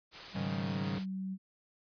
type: noise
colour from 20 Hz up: white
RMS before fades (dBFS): -45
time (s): 0.11-1.06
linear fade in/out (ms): 50
type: tone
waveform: sine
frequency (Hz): 190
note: F#3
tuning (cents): +46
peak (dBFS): -35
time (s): 0.33-1.38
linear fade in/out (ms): 50
type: chord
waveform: sawtooth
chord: Ab suspended fourth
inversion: none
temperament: equal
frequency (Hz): 103.83 / 138.59 / 155.56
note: Ab2 / Db3 / Eb3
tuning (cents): 0 / 0 / 0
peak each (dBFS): -36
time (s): 0.35-0.99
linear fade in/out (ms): 10
effects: resampled to 11025 Hz